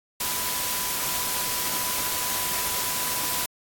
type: tone in noise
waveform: sine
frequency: 994 Hz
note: B5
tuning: 11 cents sharp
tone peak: -36 dBFS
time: 0.2-3.46 s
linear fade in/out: 5 ms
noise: white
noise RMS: -27 dBFS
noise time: 0.2-3.46 s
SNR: -12 dB
effects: AAC 64 kbps